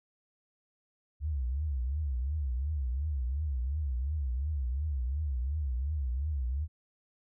sine tone with vibrato, 68.8 Hz, C#2, 12 cents flat, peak -29 dBFS, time 1.2-6.68 s, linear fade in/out 50 ms, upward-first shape triangle, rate 2.8 Hz, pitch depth 260 cents each way, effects none

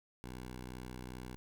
10% pulse tone, 62.5 Hz, B1, 21 cents sharp, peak -36 dBFS, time 0.24-1.36 s, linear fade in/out 0 ms, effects none

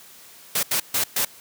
white noise bursts at uneven times, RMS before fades -22 dBFS, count 4, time 0.55-0.63 / 0.71-0.8 / 0.94-1.04 / 1.16-1.25 s, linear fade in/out 5 ms, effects white hiss -47 dBFS RMS until 1.4 s + high-pass 100 Hz 12 dB/octave

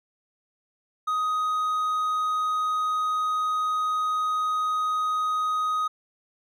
triangle tone, 1252 Hz, D#6, 10 cents sharp, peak -21 dBFS, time 1.07-5.88 s, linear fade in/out 10 ms, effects none

